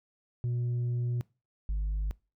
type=tone pair in turn; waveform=sine; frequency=121.1 / 50.92 Hz; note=B2 / G#1; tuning=-34 / -33 cents; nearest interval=octave + minor third; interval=1499 cents; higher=first; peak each=-25 dBFS; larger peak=neither; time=0.44-1.21 / 1.69-2.11 s; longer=first; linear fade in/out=0 ms; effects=noise-tail reverb RT60 0.3 s tail -25 dB re dry + tanh soft clip ceiling -27 dBFS